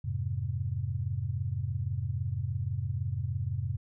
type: chord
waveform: sine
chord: F minor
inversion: none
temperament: just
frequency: 87.31 / 104.77 / 130.96 Hz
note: F2 / Ab2 / C3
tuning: 0 / +16 / +2 cents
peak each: -35 / -33 / -34 dBFS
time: 0.04-3.77 s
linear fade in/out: 10 ms
effects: none